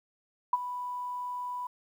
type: tone with ADSR envelope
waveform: sine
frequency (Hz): 987.8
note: B5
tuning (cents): 0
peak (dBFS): -19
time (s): 0.53-1.67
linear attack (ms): 4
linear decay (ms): 30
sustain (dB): -14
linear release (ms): 4
effects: 10-bit